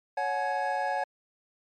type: tone cluster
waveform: triangle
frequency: 557 / 736 / 851 / 1666 Hz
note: C#5 / F#5 / G#5 / G#6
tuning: +8 / -9 / +42 / +5 cents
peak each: -32 / -29 / -29 / -34 dBFS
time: 0.17-1.04 s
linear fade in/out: 5 ms
effects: MP3 48 kbps